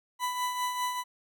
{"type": "tone with tremolo", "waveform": "40% pulse", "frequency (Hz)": 994, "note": "B5", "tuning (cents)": 11, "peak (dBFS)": -26, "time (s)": [0.19, 1.04], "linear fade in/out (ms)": 50, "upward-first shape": "triangle", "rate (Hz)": 5, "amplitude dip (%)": 55, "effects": []}